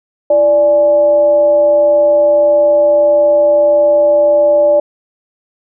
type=tone with frequency modulation; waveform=sine; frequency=587.3 Hz; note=D5; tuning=in tune; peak=-6 dBFS; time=0.3-4.8 s; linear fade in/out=5 ms; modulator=253 Hz; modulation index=0.28; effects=none